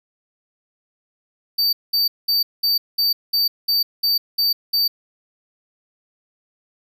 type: tone bursts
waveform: square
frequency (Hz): 4612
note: D8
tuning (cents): -32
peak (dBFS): -16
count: 10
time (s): 1.58-4.88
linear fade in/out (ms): 10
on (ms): 150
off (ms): 200
effects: none